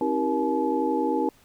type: tone cluster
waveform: sine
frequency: 267.4 / 319.3 / 389.7 / 472.8 / 857 Hz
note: C4 / D#4 / G4 / A#4 / A5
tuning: +38 / +45 / -10 / +24 / -46 cents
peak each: -28 / -27 / -30 / -28 / -28 dBFS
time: 0.01-1.29 s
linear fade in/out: 2 ms
effects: pink hiss -58 dBFS RMS until 1.44 s